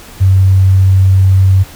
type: tone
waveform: sine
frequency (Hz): 95.1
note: F#2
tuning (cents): +48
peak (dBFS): -4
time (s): 0.2-1.64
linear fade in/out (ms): 20
effects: pink hiss -34 dBFS RMS until 1.75 s